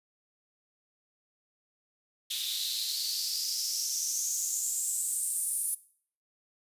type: noise with high-pass filter sweep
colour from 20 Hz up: white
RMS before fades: -32 dBFS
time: 2.3-5.75 s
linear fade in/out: 10 ms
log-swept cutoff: 3500 to 10000 Hz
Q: 6.1
effects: noise-tail reverb RT60 0.5 s tail -18 dB re dry + resampled to 32000 Hz